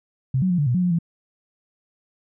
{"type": "tone with pitch steps", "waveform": "sine", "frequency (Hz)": [131.3, 185.9, 177.4, 145.3, 122.1, 181.1, 178.4, 168], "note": ["C3", "F#3", "F3", "D3", "B2", "F#3", "F3", "E3"], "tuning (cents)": [6, 8, 27, -18, -19, -37, 37, 33], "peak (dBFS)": -17, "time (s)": [0.34, 0.988], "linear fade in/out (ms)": 5, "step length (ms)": 81, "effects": []}